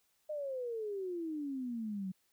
sine exponential sweep, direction down, 618 to 183.3 Hz, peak -36 dBFS, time 0.29-2.12 s, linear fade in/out 10 ms, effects white hiss -75 dBFS RMS until 2.32 s

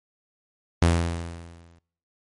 sawtooth tone with exponential decay, 84.6 Hz, E2, 45 cents sharp, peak -11 dBFS, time 0.82-1.79 s, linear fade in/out 0 ms, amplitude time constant 210 ms, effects noise-tail reverb RT60 0.7 s tail -24 dB re dry + MP3 48 kbps

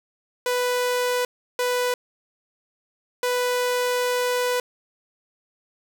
sawtooth tone bursts at uneven times, 494.7 Hz, B4, 3 cents sharp, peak -17 dBFS, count 3, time 0.46-1.25 / 1.59-1.94 / 3.23-4.6 s, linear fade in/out 2 ms, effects none

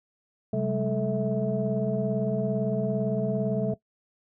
sine tone cluster, 131.9 / 191.8 / 209.5 / 435.9 / 651 Hz, C3 / G3 / G#3 / A4 / E5, +14 / -37 / +15 / -16 / -22 cents, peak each -30 dBFS, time 0.53-3.74 s, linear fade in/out 5 ms, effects noise-tail reverb RT60 0.1 s tail -18 dB re dry + tanh soft clip ceiling -14 dBFS

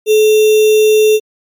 sine tone with sample-and-hold, 430 Hz, A4, 40 cents flat, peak -5 dBFS, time 0.06-1.2 s, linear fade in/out 50 ms, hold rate 3150 Hz, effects MP3 96 kbps

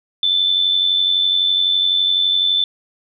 sine tone with amplitude modulation, 3520 Hz, A7, in tune, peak -11 dBFS, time 0.23-2.64 s, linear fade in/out 2 ms, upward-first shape sine, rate 91.9 Hz, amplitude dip 50%, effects none

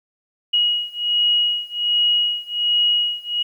sine beating tone pair, 2897 / 2898.3 Hz, F#7 / F#7, -37 / -36 cents, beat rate 1.3 Hz, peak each -19 / -20 dBFS, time 0.53-3.43 s, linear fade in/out 10 ms, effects 9-bit

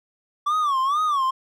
triangle tone with vibrato, 1144 Hz, D6, 46 cents flat, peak -17 dBFS, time 0.46-1.31 s, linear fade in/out 10 ms, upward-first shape sine, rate 2.2 Hz, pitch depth 160 cents each way, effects none

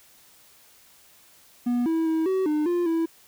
triangle tone with pitch steps, 242.8 / 325.3 / 321.3 / 378.5 / 302.4 / 349.7 / 328.6 Hz, B3 / E4 / E4 / F#4 / D#4 / F4 / E4, -29 / -23 / -44 / +39 / -49 / +2 / -5 cents, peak -19 dBFS, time 1.66-3.06 s, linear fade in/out 10 ms, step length 200 ms, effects white hiss -55 dBFS RMS until 3.27 s

